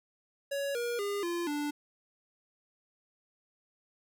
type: tone with pitch steps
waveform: square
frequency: 560 / 476.4 / 405.2 / 344.7 / 293.2 Hz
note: C#5 / A#4 / G#4 / F4 / D4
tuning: +18 / +38 / -43 / -23 / -3 cents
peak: -32 dBFS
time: 0.51-1.71 s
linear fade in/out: 10 ms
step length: 240 ms
effects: none